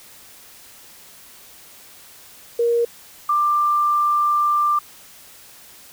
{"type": "tone pair in turn", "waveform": "sine", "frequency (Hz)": [470.6, 1185.8], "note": ["A#4", "D6"], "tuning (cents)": [16, 16], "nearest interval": "octave + major third", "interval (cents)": 1600, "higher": "second", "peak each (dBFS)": -15, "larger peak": "neither", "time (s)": [[2.59, 2.85], [3.29, 4.79]], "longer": "second", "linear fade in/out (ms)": 5, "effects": ["white hiss -45 dBFS RMS until 5.92 s"]}